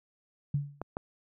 sine tone with exponential decay, 143.1 Hz, D3, 45 cents flat, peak -23 dBFS, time 0.54-0.83 s, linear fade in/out 5 ms, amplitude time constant 61 ms
clicks, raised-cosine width 1 ms, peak -20 dBFS, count 2, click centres 0.816 / 0.969 s
effects none

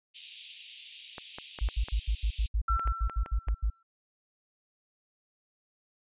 pink high-pass noise, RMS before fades -42 dBFS, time 0.14-2.48 s, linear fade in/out 20 ms, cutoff 2600 Hz, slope 48 dB/octave
clicks, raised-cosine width 0.5 ms, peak -25 dBFS, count 10, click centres 1.182 / 1.385 / 1.588 / 1.688 / 1.885 / 2.795 / 2.875 / 3.097 / 3.261 / 3.485 s
sine tone bursts, 53.4 Hz, G#1, 49 cents sharp, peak -24 dBFS, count 14, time 1.61-3.702 s, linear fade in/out 10 ms, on 77 ms, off 78 ms
sine tone with exponential decay, 1344 Hz, E6, 33 cents sharp, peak -26 dBFS, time 2.68-3.83 s, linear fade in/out 5 ms, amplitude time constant 250 ms
effects resampled to 8000 Hz

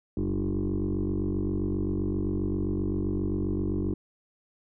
sine tone with frequency modulation, 196 Hz, G3, in tune, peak -24 dBFS, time 0.17-3.94 s, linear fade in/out 2 ms, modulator 47.6 Hz, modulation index 3.7, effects tanh soft clip ceiling -22 dBFS

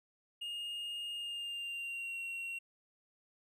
triangle tone with pitch glide, 2842 to 2740 Hz, F7 to F7, +30 to -34 cents, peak -37 dBFS, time 0.41-2.59 s, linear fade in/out 10 ms, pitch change -64 cents, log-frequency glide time 1.14-2.19 s, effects none

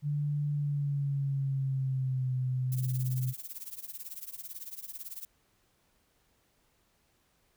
sine tone with pitch glide, 146.3 to 128.1 Hz, D3 to C3, -6 to -36 cents, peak -28 dBFS, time 0.02-3.34 s, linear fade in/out 50 ms, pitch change -230 cents, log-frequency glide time 0.52-2.34 s
violet noise with tremolo, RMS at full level -39 dBFS, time 2.72-5.25 s, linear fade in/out 0 ms, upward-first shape triangle, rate 18 Hz, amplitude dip 95%
effects pink hiss -71 dBFS RMS until 7.56 s

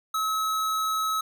square tone, 1288 Hz, E6, 41 cents flat, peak -25 dBFS, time 0.14-1.21 s, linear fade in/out 5 ms, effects none

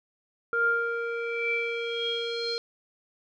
square tone with low-pass filter sweep, 466.2 Hz, A#4, in tune, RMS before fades -29 dBFS, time 0.53-2.58 s, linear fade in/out 0 ms, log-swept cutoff 1300 to 4400 Hz, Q 10, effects none

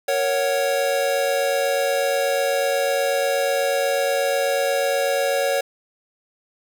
square chord, F# major, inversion first, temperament equal, 466.2 / 554.4 / 740 Hz, A#4 / C#5 / F#5, 0 / 0 / 0 cents, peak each -27 / -21 / -27 dBFS, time 0.08-5.61 s, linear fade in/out 5 ms, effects none

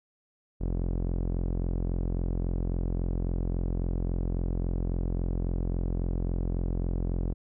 sawtooth tone with low-pass filter, 43.65 Hz, F1, in tune, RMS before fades -29 dBFS, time 0.6-7.34 s, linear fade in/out 20 ms, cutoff 430 Hz, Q 0.89, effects none

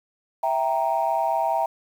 sine chord, E diminished, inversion none, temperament equal, 659.3 / 784 / 932.3 Hz, E5 / G5 / Bb5, 0 / 0 / 0 cents, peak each -24 dBFS, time 0.43-1.66 s, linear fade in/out 5 ms, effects tanh soft clip ceiling -12 dBFS + 8-bit

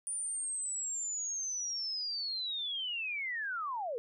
sine linear sweep, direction down, 9397 to 440 Hz, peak -34 dBFS, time 0.07-3.98 s, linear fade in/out 0 ms, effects none

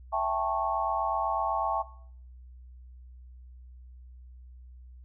sine chord, A dominant seventh, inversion second, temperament just, 660 / 792 / 880 / 1100 Hz, E5 / G5 / A5 / C#6, +2 / +18 / 0 / -14 cents, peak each -31 dBFS, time 0.12-1.83 s, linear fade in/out 20 ms, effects noise-tail reverb RT60 0.6 s tail -19 dB re dry + added 62 Hz sine -46 dBFS peak until 5.04 s

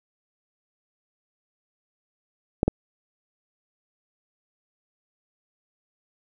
clicks, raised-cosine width 2 ms, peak -6 dBFS, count 2, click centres 2.631 / 2.68 s, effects none

